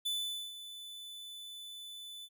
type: tone with ADSR envelope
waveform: 45% pulse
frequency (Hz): 3496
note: A7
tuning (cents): -12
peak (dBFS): -32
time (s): 0.05-2.29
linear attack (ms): 13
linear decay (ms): 460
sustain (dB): -13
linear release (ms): 51
effects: none